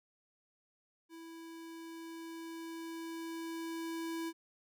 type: tone with level ramp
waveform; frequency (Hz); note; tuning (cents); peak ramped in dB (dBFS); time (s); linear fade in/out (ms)
square; 329.6; E4; 0; -49 to -37; 1.09-4.33; 50
effects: none